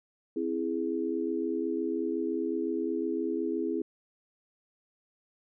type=chord; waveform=sine; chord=C augmented; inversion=none; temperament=equal; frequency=261.6 / 329.6 / 415.3 Hz; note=C4 / E4 / G#4; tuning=0 / 0 / 0 cents; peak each=-34 / -31 / -33 dBFS; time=0.36-3.82 s; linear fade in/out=5 ms; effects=none